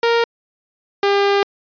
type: tone pair in turn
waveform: sawtooth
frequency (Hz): 466.2 / 400.7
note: A#4 / G4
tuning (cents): 0 / +38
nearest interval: minor third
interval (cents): 262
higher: first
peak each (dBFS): -9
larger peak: neither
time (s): 0.03-0.24 / 1.03-1.43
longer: second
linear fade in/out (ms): 2
effects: resampled to 11025 Hz